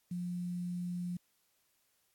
sine tone with quantisation, 177 Hz, F3, 23 cents sharp, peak -35 dBFS, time 0.11-1.17 s, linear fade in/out 5 ms, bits 10, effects white hiss -75 dBFS RMS until 2.14 s + AAC 64 kbps

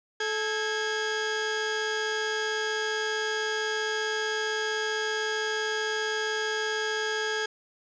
sawtooth tone pair together, 433.6 / 1638.9 Hz, A4 / G#6, -25 / -23 cents, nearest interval octave + major seventh, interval 2302 cents, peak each -26 dBFS, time 0.2-7.46 s, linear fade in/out 5 ms, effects resampled to 16000 Hz + 9-bit

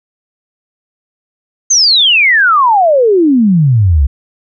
sine exponential sweep, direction down, 6480 to 63.8 Hz, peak -5 dBFS, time 1.7-4.07 s, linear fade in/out 10 ms, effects none

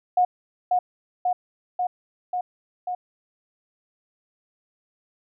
sine tone with echo, 724 Hz, F#5, 38 cents flat, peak -15 dBFS, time 0.17-0.25 s, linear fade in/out 5 ms, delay 540 ms, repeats 5, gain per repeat -2 dB, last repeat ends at 2.95 s, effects none

